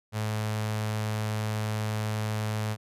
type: tone with notch filter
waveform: sawtooth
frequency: 108.1 Hz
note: A2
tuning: 30 cents flat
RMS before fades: -30 dBFS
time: 0.12-2.77 s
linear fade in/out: 50 ms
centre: 300 Hz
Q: 1.5
effects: resampled to 32000 Hz